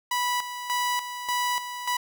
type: tone with tremolo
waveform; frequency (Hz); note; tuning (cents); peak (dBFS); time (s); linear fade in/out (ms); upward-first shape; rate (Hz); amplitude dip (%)
sawtooth; 983; B5; -8; -20; 0.11-1.97; 5; square; 1.7; 65
effects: none